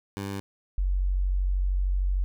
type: tone pair in turn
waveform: 15% pulse / sine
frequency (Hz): 98.9 / 46.56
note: G2 / F#1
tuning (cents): +16 / +12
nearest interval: octave + minor second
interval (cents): 1304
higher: first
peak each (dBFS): -25 / -22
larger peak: second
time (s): 0.17-0.4 / 0.78-2.24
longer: second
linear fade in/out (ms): 0
effects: none